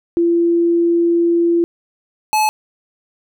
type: tone pair in turn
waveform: sine / square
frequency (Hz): 340.5 / 859.9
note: F4 / A5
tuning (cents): -44 / -40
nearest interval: octave + major third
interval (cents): 1604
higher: second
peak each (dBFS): -11 / -13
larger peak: first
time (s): 0.17-1.64 / 2.33-2.49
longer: first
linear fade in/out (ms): 0
effects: none